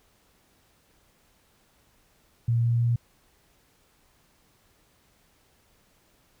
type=tone with pitch steps; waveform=sine; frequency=117 / 117.75 / 118.5 Hz; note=A#2 / A#2 / A#2; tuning=+7 / +18 / +29 cents; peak=-20 dBFS; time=2.48-2.96 s; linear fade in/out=5 ms; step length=160 ms; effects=pink hiss -64 dBFS RMS until 6.4 s